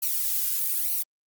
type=noise with flanger; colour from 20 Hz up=violet; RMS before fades=-26 dBFS; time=0.02-1.03 s; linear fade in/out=10 ms; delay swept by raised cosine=0.57 to 2.27 ms; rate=1.1 Hz; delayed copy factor=-0.9; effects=Opus 48 kbps